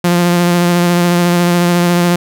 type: tone with vibrato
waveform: sawtooth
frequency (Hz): 174.61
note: F3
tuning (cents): 0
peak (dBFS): -5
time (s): 0.04-2.16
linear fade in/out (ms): 5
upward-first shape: sine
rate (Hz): 14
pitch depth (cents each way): 18
effects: none